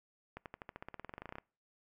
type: accelerating click train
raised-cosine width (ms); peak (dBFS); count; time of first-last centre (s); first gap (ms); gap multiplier
0.5; -29; 20; 0.37-1.384; 88; 0.94
effects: noise-tail reverb RT60 0.4 s tail -25 dB re dry